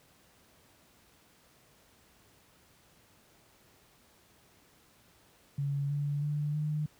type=tone with pitch steps; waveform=sine; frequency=141 / 144.38 / 147.84 / 151.38 Hz; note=C#3 / D3 / D3 / D#3; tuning=+30 / -29 / +12 / -47 cents; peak=-29 dBFS; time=5.58-6.86 s; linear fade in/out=5 ms; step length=320 ms; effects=pink hiss -63 dBFS RMS until 6.99 s + high-pass 60 Hz 12 dB/octave